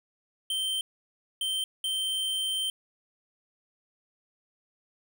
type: tone bursts at uneven times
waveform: square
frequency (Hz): 3119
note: G7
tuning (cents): -9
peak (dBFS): -28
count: 3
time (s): 0.5-0.81 / 1.41-1.64 / 1.84-2.7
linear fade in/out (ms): 2
effects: none